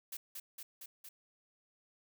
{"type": "noise with echo", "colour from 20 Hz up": "blue", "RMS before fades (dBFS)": -43, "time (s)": [0.12, 0.17], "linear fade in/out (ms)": 5, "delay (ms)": 230, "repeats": 4, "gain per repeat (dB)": -2, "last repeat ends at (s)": 1.09, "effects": []}